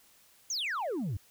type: exponential sweep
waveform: sine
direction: down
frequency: 6890 to 86.8 Hz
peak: -28 dBFS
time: 0.5-1.17 s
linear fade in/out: 5 ms
effects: tanh soft clip ceiling -30 dBFS + white hiss -62 dBFS RMS until 1.3 s